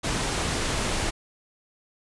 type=low-pass noise; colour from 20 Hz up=pink; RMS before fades=-27 dBFS; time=0.03-1.11 s; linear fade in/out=20 ms; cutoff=9900 Hz; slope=24 dB/octave; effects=resampled to 24000 Hz